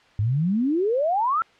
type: exponential sweep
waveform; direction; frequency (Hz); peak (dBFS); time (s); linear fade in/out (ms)
sine; up; 98.3 to 1371; -19; 0.19-1.42; 0
effects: white hiss -55 dBFS RMS until 1.59 s + low-pass 3000 Hz 12 dB/octave